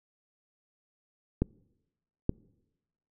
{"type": "clicks", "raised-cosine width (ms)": 3, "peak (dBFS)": -12, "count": 2, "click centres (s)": [1.42, 2.294], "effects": ["noise-tail reverb RT60 1.0 s tail -26 dB re dry"]}